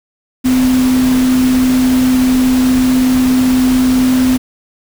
sine tone in noise, 255.5 Hz, C4, 41 cents flat, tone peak -8 dBFS, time 0.44-4.38 s, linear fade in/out 20 ms, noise pink, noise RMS -22 dBFS, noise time 0.44-4.38 s, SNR +11 dB, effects none

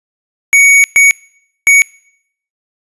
square tone bursts at uneven times, 2238 Hz, C#7, 16 cents sharp, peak -4 dBFS, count 3, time 0.53-0.84 / 0.96-1.11 / 1.67-1.82 s, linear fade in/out 0 ms, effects noise-tail reverb RT60 0.7 s tail -26 dB re dry + resampled to 24000 Hz

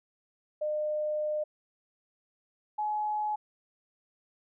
sine tone pair in turn, 606 / 846.3 Hz, D#5 / G#5, -46 / +32 cents, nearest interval tritone, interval 578 cents, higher second, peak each -28 dBFS, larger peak neither, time 0.61-1.44 / 2.78-3.36 s, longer first, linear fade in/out 10 ms, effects none

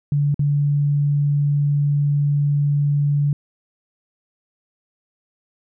sine tone with dropouts, 144.4 Hz, D3, 29 cents flat, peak -15 dBFS, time 0.12-3.33 s, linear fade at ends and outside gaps 2 ms, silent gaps 0.344-0.393 s, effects none

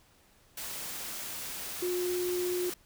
sine tone in noise, 358.3 Hz, F4, 44 cents sharp, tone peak -29 dBFS, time 1.82-2.7 s, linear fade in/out 5 ms, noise white, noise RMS -39 dBFS, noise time 0.57-2.74 s, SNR +7 dB, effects pink hiss -63 dBFS RMS until 2.85 s

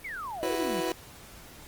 sine exponential sweep, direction down, 2321 to 164 Hz, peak -34 dBFS, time 0.04-0.81 s, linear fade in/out 10 ms
30% pulse chord, E suspended second, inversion none, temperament just, 329.6 / 370.8 / 494.4 Hz, E4 / F#4 / B4, 0 / +4 / +2 cents, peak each -30 dBFS, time 0.43-0.92 s, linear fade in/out 0 ms
effects pink hiss -49 dBFS RMS until 1.67 s + Opus 32 kbps

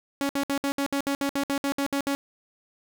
sawtooth tone bursts, 279.1 Hz, C#4, 12 cents sharp, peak -20 dBFS, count 14, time 0.21-2.15 s, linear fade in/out 0 ms, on 81 ms, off 62 ms, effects none

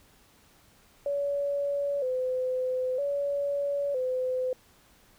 sine tone with vibrato, 538 Hz, C5, 48 cents sharp, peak -26 dBFS, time 1.06-4.53 s, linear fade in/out 2 ms, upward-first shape square, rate 0.52 Hz, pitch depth 92 cents each way, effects pink hiss -60 dBFS RMS until 5.18 s

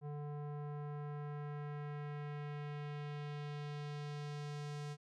square tone with low-pass filter sweep, 146.83 Hz, D3, in tune, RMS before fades -44 dBFS, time 0.01-4.97 s, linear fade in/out 50 ms, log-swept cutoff 800 to 7100 Hz, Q 1.1, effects none

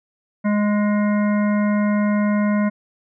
harmonic tone with a mistuned harmonic, 207.7 Hz, G#3, in tune, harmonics 1 / 3 / 5 / 7 / 9 / 10, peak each -16 / -26 / -30 / -33 / -35 / -36 dBFS, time 0.44-2.7 s, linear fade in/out 20 ms, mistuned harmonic 10, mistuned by +39 cents, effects none

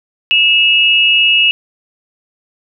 sine tone pair together, 2637 / 2880 Hz, E7 / F#7, 0 / -47 cents, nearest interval major second, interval 153 cents, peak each -10 dBFS, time 0.31-1.51 s, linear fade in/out 0 ms, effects none

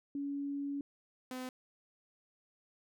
sine / sawtooth tone pair in turn, 282.3 / 255.1 Hz, C#4 / C4, +32 / -44 cents, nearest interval major second, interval 176 cents, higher first, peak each -35 / -36 dBFS, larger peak first, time 0.15-0.81 / 1.31-1.49 s, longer first, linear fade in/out 2 ms, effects none

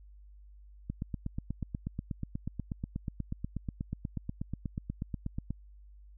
click train, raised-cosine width 5 ms, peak -22 dBFS, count 39, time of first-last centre 0.9-5.506 s, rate 8.25 Hz, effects added 50 Hz sine -51 dBFS peak until 6.17 s

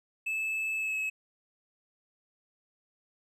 triangle tone with pitch glide, 2614 to 2578 Hz, E7 to E7, -15 to -39 cents, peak -28 dBFS, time 0.26-1.1 s, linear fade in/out 10 ms, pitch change -24 cents, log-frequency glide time 0.76-0.97 s, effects none

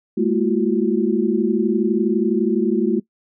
sine tone cluster, 208.2 / 227.7 / 337.4 / 369.5 Hz, G#3 / A#3 / E4 / F#4, +5 / -40 / +40 / -2 cents, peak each -21 dBFS, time 0.17-3 s, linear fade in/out 10 ms, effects noise-tail reverb RT60 0.1 s tail -21 dB re dry

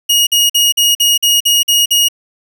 sawtooth tone bursts, 2877 Hz, F#7, 49 cents flat, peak -5 dBFS, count 9, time 0.09-2.086 s, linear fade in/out 10 ms, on 180 ms, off 47 ms, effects none

